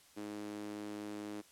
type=tone with high-pass filter; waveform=sawtooth; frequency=104.3 Hz; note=G#2; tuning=8 cents sharp; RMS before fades=-44 dBFS; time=0.16-1.42 s; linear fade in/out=20 ms; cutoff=290 Hz; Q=3.3; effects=white hiss -63 dBFS RMS until 1.51 s + low-pass 11000 Hz 12 dB/octave